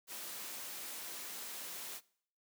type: noise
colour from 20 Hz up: white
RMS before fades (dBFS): -45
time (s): 0.07-2.01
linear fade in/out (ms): 50
effects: noise-tail reverb RT60 0.6 s tail -22 dB re dry + high-pass 200 Hz 12 dB/octave